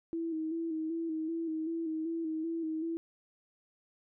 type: tone with vibrato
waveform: sine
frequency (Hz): 323.7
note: E4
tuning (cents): -31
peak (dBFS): -32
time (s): 0.13-2.97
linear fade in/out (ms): 0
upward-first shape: square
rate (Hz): 2.6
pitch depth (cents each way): 39
effects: none